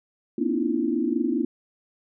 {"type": "tone cluster", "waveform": "sine", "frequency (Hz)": [236, 257.6, 293.5, 317.7, 343], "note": ["A#3", "C4", "D4", "D#4", "F4"], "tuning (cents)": [22, -27, -1, 36, -31], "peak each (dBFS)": -28, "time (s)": [0.38, 1.45], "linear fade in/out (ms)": 5, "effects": []}